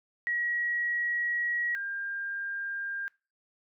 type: tone pair in turn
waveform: sine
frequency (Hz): 1910 / 1601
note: A#6 / G6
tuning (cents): +42 / +36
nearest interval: minor third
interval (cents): 306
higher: first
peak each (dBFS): -27 / -32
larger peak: first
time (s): 0.27-1.75 / 1.75-3.08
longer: first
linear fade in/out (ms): 0
effects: noise-tail reverb RT60 0.3 s tail -22 dB re dry